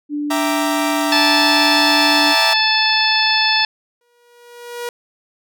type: tone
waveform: sine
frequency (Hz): 293.7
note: D4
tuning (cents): 0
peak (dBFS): -19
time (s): 0.09-2.35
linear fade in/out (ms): 50
type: chord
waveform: sawtooth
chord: E half-diminished seventh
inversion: none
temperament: equal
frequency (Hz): 659.3 / 784 / 932.3 / 1174.7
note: E5 / G5 / Bb5 / D6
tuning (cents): 0 / 0 / 0 / 0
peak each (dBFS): -18 / -22 / -19 / -22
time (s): 0.3-2.54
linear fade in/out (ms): 10
type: harmonic tone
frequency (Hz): 873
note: A5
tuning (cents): -14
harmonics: 1 / 2 / 3 / 4 / 5 / 6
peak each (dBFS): -20 / -20 / -20 / -20 / -20 / -20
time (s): 1.12-3.65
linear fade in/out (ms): 2
type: tone with exponential growth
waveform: sawtooth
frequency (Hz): 480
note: B4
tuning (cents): -49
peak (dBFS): -18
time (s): 4.01-4.89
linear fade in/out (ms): 2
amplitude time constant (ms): 190
effects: none